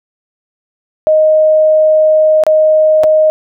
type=tone with dropouts; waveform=sine; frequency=622.3 Hz; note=D#5; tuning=in tune; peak=-5 dBFS; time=1.07-3.3 s; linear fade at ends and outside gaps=0 ms; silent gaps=2.437-2.466 / 3.035-3.04 s; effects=none